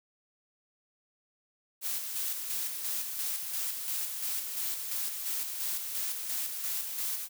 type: noise with tremolo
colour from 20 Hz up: blue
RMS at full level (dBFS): -33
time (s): 1.81-7.29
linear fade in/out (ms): 50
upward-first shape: square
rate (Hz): 2.9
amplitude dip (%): 40
effects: none